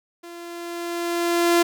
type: tone with level ramp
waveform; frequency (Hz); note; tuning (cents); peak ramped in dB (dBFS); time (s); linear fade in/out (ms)
sawtooth; 343.2; F4; -30; -34 to -10; 0.23-1.63; 10
effects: none